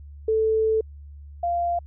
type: tone pair in turn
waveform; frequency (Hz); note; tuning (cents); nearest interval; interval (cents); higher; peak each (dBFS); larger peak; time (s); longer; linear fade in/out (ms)
sine; 440 / 692.6; A4 / F5; 0 / -15; minor sixth; 785; second; -18 / -21; first; 0.28-0.81 / 1.43-1.79; first; 5
effects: added 72 Hz sine -39 dBFS peak until 1.86 s